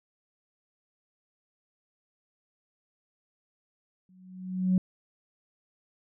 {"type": "tone with exponential growth", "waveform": "sine", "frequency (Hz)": 185, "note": "F#3", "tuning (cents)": 0, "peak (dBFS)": -17, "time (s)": [4.09, 4.78], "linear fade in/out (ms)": 2, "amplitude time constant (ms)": 150, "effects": ["tanh soft clip ceiling -16 dBFS"]}